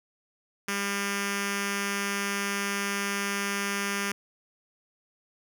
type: tone with notch filter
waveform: 5% pulse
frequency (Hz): 200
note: G3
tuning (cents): +35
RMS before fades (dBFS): -30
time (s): 0.68-4.12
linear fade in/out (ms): 5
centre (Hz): 690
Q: 0.81
effects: none